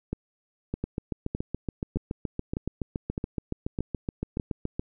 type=two click trains; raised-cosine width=3 ms; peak=-16 / -16 dBFS; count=8 / 29; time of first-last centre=0.13-4.398 / 0.84-4.795 s; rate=1.64 / 7.08 Hz; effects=none